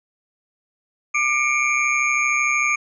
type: tone cluster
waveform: sine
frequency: 1193 / 2122 / 2247 / 2380 / 6550 Hz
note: D6 / C7 / C#7 / D7 / G#8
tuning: +27 / +24 / +23 / +22 / -25 cents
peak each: -24 / -29 / -23 / -20 / -29 dBFS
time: 1.14-2.76 s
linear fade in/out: 10 ms
effects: none